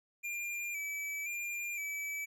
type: tone with vibrato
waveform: square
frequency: 2349 Hz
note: D7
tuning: in tune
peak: -37 dBFS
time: 0.23-2.26 s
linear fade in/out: 20 ms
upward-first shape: square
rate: 0.97 Hz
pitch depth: 36 cents each way
effects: none